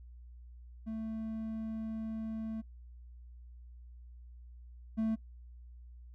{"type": "tone pair in turn", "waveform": "triangle", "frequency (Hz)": [221.4, 221.4], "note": ["A3", "A3"], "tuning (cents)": [11, 11], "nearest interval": "unison", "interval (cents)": 0, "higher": "neither", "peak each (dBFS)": [-34, -27], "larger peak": "second", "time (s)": [[0.86, 2.62], [4.97, 5.16]], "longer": "first", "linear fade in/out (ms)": 20, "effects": ["noise-tail reverb RT60 0.1 s tail -24 dB re dry", "added 60 Hz sine -49 dBFS peak until 6.14 s"]}